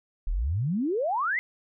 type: exponential sweep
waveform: sine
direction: up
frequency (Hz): 33.95 to 2119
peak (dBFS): -24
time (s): 0.27-1.39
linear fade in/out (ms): 0
effects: none